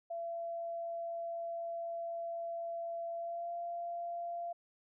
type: tone with pitch glide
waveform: sine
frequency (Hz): 676 to 688.2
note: E5 to F5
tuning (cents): +43 to -26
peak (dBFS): -37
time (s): 0.1-4.53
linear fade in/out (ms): 10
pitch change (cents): +31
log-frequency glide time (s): 3.14-3.52
effects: none